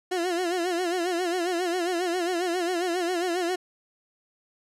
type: tone with vibrato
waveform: 30% pulse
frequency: 352.9 Hz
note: F4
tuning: 18 cents sharp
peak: -22 dBFS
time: 0.11-3.56 s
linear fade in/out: 10 ms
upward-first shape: sine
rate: 7.4 Hz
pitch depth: 94 cents each way
effects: low-pass 10000 Hz 12 dB/octave